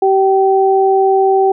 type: tone pair together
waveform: sine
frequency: 385.8 / 772 Hz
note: G4 / G5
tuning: -28 / -27 cents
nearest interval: octave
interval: 1201 cents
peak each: -10 / -12 dBFS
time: 0.02-1.52 s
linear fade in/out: 5 ms
effects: none